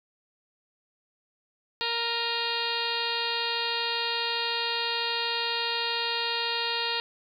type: harmonic tone with a mistuned harmonic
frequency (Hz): 466.2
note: A#4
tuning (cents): 0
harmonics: 1 / 2 / 3 / 4 / 5 / 6 / 7 / 8 / 9 / 10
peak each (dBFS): -37 / -34 / -38 / -36 / -39 / -34 / -38 / -34 / -34 / -39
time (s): 1.81-7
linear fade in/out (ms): 0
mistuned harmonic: 5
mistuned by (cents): +76
effects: 10-bit